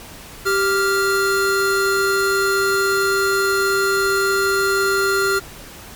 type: tone pair together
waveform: square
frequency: 390.4 / 1396.9 Hz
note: G4 / F6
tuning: -7 / 0 cents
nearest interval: octave + minor seventh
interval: 2207 cents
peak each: -19 dBFS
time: 0.45-5.4 s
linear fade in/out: 20 ms
effects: pink hiss -38 dBFS RMS until 5.95 s + MP3 96 kbps